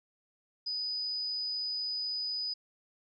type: tone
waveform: sine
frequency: 4978 Hz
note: D#8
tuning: in tune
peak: -32 dBFS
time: 0.66-2.54 s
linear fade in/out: 10 ms
effects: none